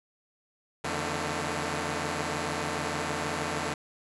5% pulse tone cluster, 85.6 / 145.6 / 152.2 / 224.6 Hz, F2 / D3 / D#3 / A3, -34 / -15 / -38 / +36 cents, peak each -24 dBFS, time 0.84-3.74 s, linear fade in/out 5 ms, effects resampled to 24000 Hz

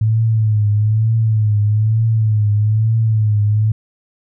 sine tone with vibrato, 108.4 Hz, A2, 25 cents flat, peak -11 dBFS, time 0.01-3.72 s, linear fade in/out 5 ms, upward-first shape triangle, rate 1.1 Hz, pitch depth 79 cents each way, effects none

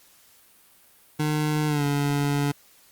25% pulse tone with pitch glide, 151.8 to 143.28 Hz, D#3 to D3, -42 to -42 cents, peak -18 dBFS, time 1.19-2.52 s, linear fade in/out 10 ms, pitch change -100 cents, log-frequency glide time 1.67-1.84 s, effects white hiss -56 dBFS RMS until 2.91 s + Opus 48 kbps

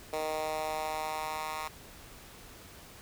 10% pulse tone with high-pass filter sweep, 155.56 Hz, D#3, in tune, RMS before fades -35 dBFS, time 0.13-1.68 s, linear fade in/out 2 ms, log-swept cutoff 530 to 1100 Hz, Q 2, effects pink hiss -51 dBFS RMS until 3.01 s

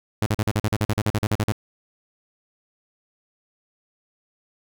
sawtooth tone bursts, 105.8 Hz, G#2, 33 cents sharp, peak -15 dBFS, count 16, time 0.22-1.521 s, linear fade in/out 0 ms, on 41 ms, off 43 ms, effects none

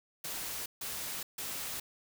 white noise bursts, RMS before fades -39 dBFS, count 3, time 0.24-1.8 s, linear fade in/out 5 ms, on 420 ms, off 150 ms, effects none

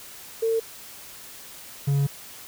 sine / triangle tone pair in turn, 451.6 / 140.41 Hz, A4 / C#3, +45 / +23 cents, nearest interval octave + minor sixth, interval 2022 cents, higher first, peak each -20 / -17 dBFS, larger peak second, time 0.42-0.6 / 1.87-2.07 s, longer second, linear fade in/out 10 ms, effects white hiss -43 dBFS RMS until 2.47 s

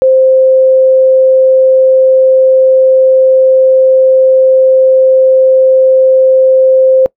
sine tone, 523.3 Hz, C5, in tune, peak -3 dBFS, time 0.02-7.06 s, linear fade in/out 0 ms, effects noise-tail reverb RT60 0.1 s tail -23 dB re dry

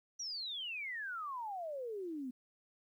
sine exponential sweep, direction down, 5910 to 243.5 Hz, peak -39 dBFS, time 0.19-2.31 s, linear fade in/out 10 ms, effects 12-bit

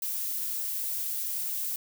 violet noise, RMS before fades -32 dBFS, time 0.02-1.76 s, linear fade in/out 2 ms, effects none

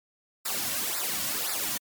white noise with flanger, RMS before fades -30 dBFS, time 0.45-1.78 s, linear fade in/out 10 ms, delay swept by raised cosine 0.32 to 2.42 ms, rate 1.9 Hz, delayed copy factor -0.8, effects MP3 96 kbps

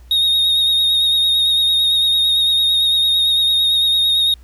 triangle tone with vibrato, 3729 Hz, A#7, in tune, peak -11 dBFS, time 0.11-4.34 s, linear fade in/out 2 ms, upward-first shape sine, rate 8.9 Hz, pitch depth 25 cents each way, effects added 60 Hz sine -39 dBFS peak until 4.43 s + pink hiss -55 dBFS RMS until 4.43 s

